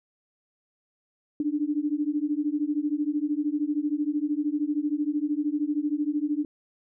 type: beating tone pair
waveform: sine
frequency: 290 / 303 Hz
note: D4 / D#4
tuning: -22 / -46 cents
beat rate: 13 Hz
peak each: -27 dBFS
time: 1.4-6.45 s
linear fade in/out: 2 ms
effects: none